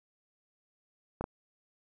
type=clicks; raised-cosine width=1 ms; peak=-20 dBFS; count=2; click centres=1.21 / 1.241 s; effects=none